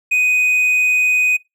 triangle tone, 2496 Hz, D#7, 5 cents sharp, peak -11 dBFS, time 0.11-1.37 s, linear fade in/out 10 ms, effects noise-tail reverb RT60 0.2 s tail -22 dB re dry

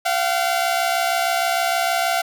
sawtooth tone pair together, 690 / 756.4 Hz, F5 / F#5, -21 / +38 cents, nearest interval major second, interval 159 cents, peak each -16 / -19 dBFS, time 0.05-2.22 s, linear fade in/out 10 ms, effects none

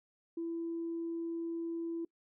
sine tone, 333.8 Hz, E4, 22 cents sharp, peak -34 dBFS, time 0.37-2.05 s, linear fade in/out 5 ms, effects noise-tail reverb RT60 0.1 s tail -24 dB re dry + tanh soft clip ceiling -30 dBFS

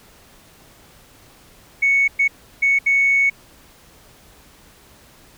sine tone bursts at uneven times, 2217 Hz, C#7, in tune, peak -12 dBFS, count 4, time 1.82-2.08 / 2.19-2.28 / 2.62-2.79 / 2.86-3.3 s, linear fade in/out 10 ms, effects tanh soft clip ceiling -8 dBFS + pink hiss -49 dBFS RMS until 5.37 s

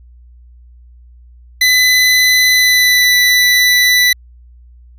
25% pulse tone with pitch glide, 2006 to 1980.7 Hz, B6 to B6, +26 to +5 cents, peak -4 dBFS, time 1.61-4.13 s, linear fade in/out 5 ms, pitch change -21 cents, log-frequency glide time 2.53-3.08 s, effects added 60 Hz sine -38 dBFS peak until 4.98 s

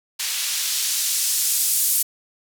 blue noise with band-pass filter sweep, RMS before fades -22 dBFS, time 0.19-2.03 s, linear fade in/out 10 ms, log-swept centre 2900 to 10000 Hz, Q 0.76, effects none

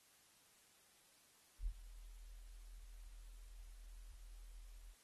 sine tone with ADSR envelope, 40.87 Hz, E1, 14 cents flat, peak -36 dBFS, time 1.59-4.95 s, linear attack 90 ms, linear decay 41 ms, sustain -17 dB, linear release 55 ms, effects white hiss -70 dBFS RMS until 5.03 s + AAC 32 kbps

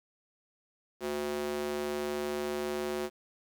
square tone with high-pass filter, 73.42 Hz, D2, in tune, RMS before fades -34 dBFS, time 1-3.1 s, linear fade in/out 50 ms, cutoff 350 Hz, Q 2.2, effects 10-bit

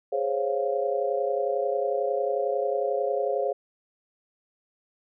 sine chord, Db major seventh, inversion second, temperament equal, 415.3 / 523.3 / 554.4 / 698.5 Hz, Ab4 / C5 / Db5 / F5, 0 / 0 / 0 / 0 cents, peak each -29 / -29 / -28 / -31 dBFS, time 0.12-3.53 s, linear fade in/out 10 ms, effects none

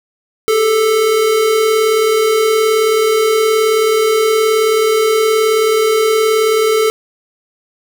square tone pair together, 401.1 / 440 Hz, G4 / A4, +40 / 0 cents, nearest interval major second, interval 160 cents, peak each -21 / -11 dBFS, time 0.48-6.9 s, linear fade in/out 0 ms, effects none

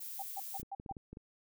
violet noise, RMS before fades -44 dBFS, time 0-0.62 s, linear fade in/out 10 ms
sine tone bursts, 787 Hz, G5, 7 cents sharp, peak -38 dBFS, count 5, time 0.19-0.925 s, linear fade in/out 5 ms, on 35 ms, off 140 ms
clicks, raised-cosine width 3 ms, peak -34 dBFS, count 8, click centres 0.598 / 0.63 / 0.799 / 0.862 / 0.913 / 0.968 / 1.13 / 1.171 s
effects none

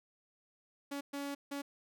sawtooth tone bursts at uneven times, 282.2 Hz, C#4, 31 cents sharp, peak -34 dBFS, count 3, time 0.91-1.01 / 1.13-1.35 / 1.51-1.62 s, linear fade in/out 10 ms, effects none

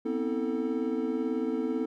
triangle tone cluster, 244.8 / 262.9 / 320.7 / 442.9 Hz, B3 / C4 / E4 / A4, -15 / +8 / -48 / +11 cents, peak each -31 dBFS, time 0.05-1.86 s, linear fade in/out 10 ms, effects none

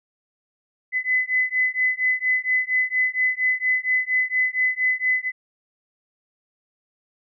sine beating tone pair, 2014 / 2018.3 Hz, B6 / B6, +33 / +37 cents, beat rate 4.3 Hz, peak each -22 dBFS, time 0.92-5.32 s, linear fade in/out 50 ms, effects none

